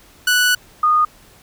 sawtooth / sine tone pair in turn, 1480 / 1229.9 Hz, F#6 / D#6, 0 / -20 cents, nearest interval minor third, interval 320 cents, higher first, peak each -9 / -11 dBFS, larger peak first, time 0.27-0.55 / 0.83-1.05 s, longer first, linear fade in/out 5 ms, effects pink hiss -48 dBFS RMS until 1.42 s

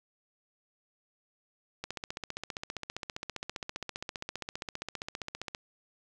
click train, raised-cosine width 0.2 ms, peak -19 dBFS, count 57, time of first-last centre 1.84-5.549 s, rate 15.1 Hz, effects none

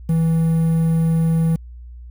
triangle tone with quantisation, 163.4 Hz, E3, 15 cents flat, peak -12 dBFS, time 0.09-1.56 s, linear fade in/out 5 ms, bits 7, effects added 60 Hz sine -34 dBFS peak until 2.1 s

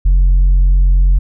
sine tone with tanh clipping, 44.83 Hz, F1, 46 cents sharp, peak -7 dBFS, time 0.05-1.19 s, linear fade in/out 10 ms, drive 2 dB, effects none

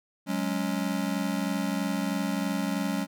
square chord, F# suspended second, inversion none, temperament just, 185 / 208.1 / 277.5 Hz, F#3 / G#3 / C#4, 0 / +4 / +2 cents, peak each -32 dBFS, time 0.26-3.07 s, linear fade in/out 50 ms, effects none

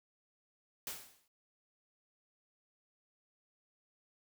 white noise with exponential decay, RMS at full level -39 dBFS, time 0.87-1.28 s, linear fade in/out 2 ms, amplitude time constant 87 ms, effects none

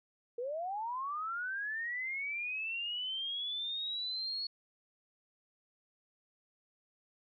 sine linear sweep, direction up, 460 to 4381 Hz, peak -35 dBFS, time 0.38-4.47 s, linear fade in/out 5 ms, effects none

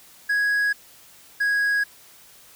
triangle tone pair in turn, 1661.2 / 1654.2 Hz, G#6 / G#6, 0 / -7 cents, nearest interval unison, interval 7 cents, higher first, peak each -17 dBFS, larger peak neither, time 0.29-0.73 / 1.4-1.84 s, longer neither, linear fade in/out 10 ms, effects white hiss -50 dBFS RMS until 2.55 s

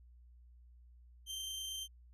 sawtooth tone with amplitude modulation, 3136 Hz, G7, in tune, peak -36 dBFS, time 1.26-1.88 s, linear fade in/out 50 ms, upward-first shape sine, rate 28.9 Hz, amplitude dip 25%, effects added 60 Hz sine -57 dBFS peak until 2.13 s + resampled to 32000 Hz

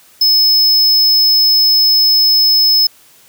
square tone, 5200 Hz, E8, 24 cents flat, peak -8 dBFS, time 0.21-2.87 s, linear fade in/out 5 ms, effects white hiss -46 dBFS RMS until 3.28 s + high-pass 60 Hz 12 dB/octave

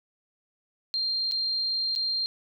sine tone with dropouts, 4186 Hz, C8, in tune, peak -25 dBFS, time 0.94-2.26 s, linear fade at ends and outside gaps 0 ms, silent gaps 1.313-1.32 / 1.952-1.96 s, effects none

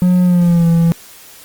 triangle tone with pitch glide, 180.4 to 167.35 Hz, F#3 to E3, -44 to +26 cents, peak -6 dBFS, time 0.02-0.92 s, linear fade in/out 0 ms, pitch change -130 cents, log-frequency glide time 0.23-0.67 s, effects white hiss -39 dBFS RMS until 1.44 s + Opus 24 kbps

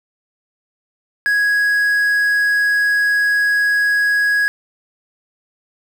triangle tone with quantisation, 1662 Hz, G#6, 1 cent sharp, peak -11 dBFS, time 1.26-4.48 s, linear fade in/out 0 ms, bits 6, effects none

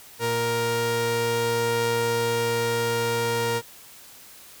sawtooth tone pair together, 116.9 / 467.9 Hz, A#2 / A#4, +5 / +6 cents, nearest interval 2 octaves, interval 2401 cents, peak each -26 / -19 dBFS, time 0.19-3.62 s, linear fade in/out 50 ms, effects white hiss -47 dBFS RMS until 4.6 s

